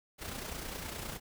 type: noise with amplitude modulation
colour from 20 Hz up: pink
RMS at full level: -39 dBFS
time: 0.18-1.2 s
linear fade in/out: 50 ms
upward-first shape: sine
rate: 29.8 Hz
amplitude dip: 50%
effects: none